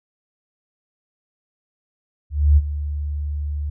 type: tone with ADSR envelope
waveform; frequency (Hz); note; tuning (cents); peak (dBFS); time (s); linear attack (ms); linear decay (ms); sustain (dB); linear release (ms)
sine; 73.42; D2; 0; -8; 2.3-3.7; 270; 38; -14; 8
effects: none